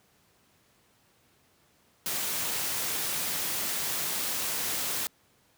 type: noise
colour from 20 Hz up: white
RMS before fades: -31 dBFS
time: 2.06-5.07 s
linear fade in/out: 0 ms
effects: pink hiss -65 dBFS RMS until 5.57 s + high-pass 80 Hz 12 dB/octave